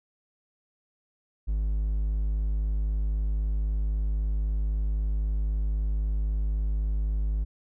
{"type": "tone", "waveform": "triangle", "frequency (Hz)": 51.91, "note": "G#1", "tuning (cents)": 0, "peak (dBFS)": -22, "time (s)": [1.47, 7.45], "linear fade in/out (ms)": 20, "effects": []}